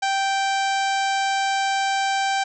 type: harmonic tone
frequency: 782 Hz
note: G5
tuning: 4 cents flat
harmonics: 1 / 2 / 3 / 4 / 5 / 6 / 7 / 8 / 9 / 10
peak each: -21 / -27 / -31 / -33 / -35 / -37 / -38 / -39 / -40 / -41 dBFS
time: 0.02-2.44 s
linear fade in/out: 10 ms
effects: none